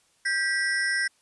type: ring-modulated tone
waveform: square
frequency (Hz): 1769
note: A6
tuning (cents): +9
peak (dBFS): -21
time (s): 0.25-1.08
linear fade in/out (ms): 10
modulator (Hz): 181
effects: white hiss -65 dBFS RMS until 1.21 s + resampled to 24000 Hz

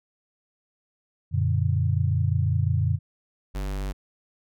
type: chord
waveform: sine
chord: Gb augmented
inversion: none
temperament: equal with one note detuned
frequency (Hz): 92.5 / 118.17 / 146.83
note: Gb2 / Bb2 / D3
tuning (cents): 0 / +24 / 0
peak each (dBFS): -23 / -25 / -26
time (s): 1.31-2.99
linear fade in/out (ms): 50
type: tone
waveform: square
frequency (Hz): 48.67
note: G1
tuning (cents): -12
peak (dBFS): -28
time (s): 3.54-3.93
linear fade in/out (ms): 20
effects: none

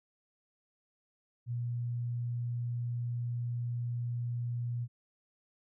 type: tone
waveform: sine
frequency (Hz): 120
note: B2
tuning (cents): -49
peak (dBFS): -32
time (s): 1.46-4.88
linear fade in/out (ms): 50
effects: none

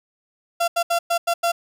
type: tone bursts at uneven times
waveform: 35% pulse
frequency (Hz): 684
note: F5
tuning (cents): -36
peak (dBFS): -16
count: 6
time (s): 0.6-0.68 / 0.76-0.83 / 0.9-0.99 / 1.1-1.18 / 1.27-1.34 / 1.43-1.52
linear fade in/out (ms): 10
effects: none

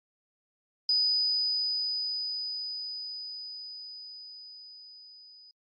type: tone with level ramp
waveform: sine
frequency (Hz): 4978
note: D#8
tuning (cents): 0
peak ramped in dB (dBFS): -22 to -51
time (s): 0.89-5.51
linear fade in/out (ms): 2
effects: AAC 32 kbps

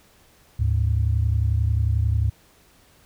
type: tone pair together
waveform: sine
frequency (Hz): 75.38 / 106.6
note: D2 / G#2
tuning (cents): +46 / +46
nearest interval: tritone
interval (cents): 600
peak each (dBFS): -20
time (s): 0.59-2.3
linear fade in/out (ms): 10
effects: tanh soft clip ceiling -11 dBFS + pink hiss -56 dBFS RMS until 3.05 s

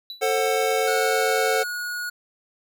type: tone with exponential decay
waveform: triangle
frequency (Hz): 3951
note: B7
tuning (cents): 0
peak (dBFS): -28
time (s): 0.1-0.29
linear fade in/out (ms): 1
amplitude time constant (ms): 40
type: chord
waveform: square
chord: F# diminished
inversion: first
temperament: just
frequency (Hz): 444 / 532.8 / 740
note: A4 / C5 / F#5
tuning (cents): +16 / +31 / 0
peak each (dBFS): -24 / -26 / -26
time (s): 0.21-1.64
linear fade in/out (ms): 20
type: tone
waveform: square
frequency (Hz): 1451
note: F#6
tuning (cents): -34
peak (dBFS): -28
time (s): 0.87-2.1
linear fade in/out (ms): 10
effects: none

